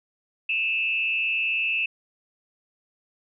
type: tone with frequency modulation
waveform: sine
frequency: 2637 Hz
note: E7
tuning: in tune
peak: -22 dBFS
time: 0.49-1.86 s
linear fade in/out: 5 ms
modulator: 174 Hz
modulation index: 0.63
effects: none